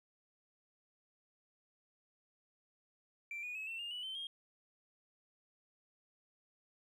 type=tone with pitch steps; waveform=triangle; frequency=2349 / 2459 / 2573 / 2694 / 2819 / 2951 / 3089 / 3233 Hz; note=D7 / D#7 / E7 / E7 / F7 / F#7 / G7 / G#7; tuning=0 / -21 / -43 / +37 / +16 / -5 / -26 / -47 cents; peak=-38 dBFS; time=3.31-4.27 s; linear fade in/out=2 ms; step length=120 ms; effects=tanh soft clip ceiling -37 dBFS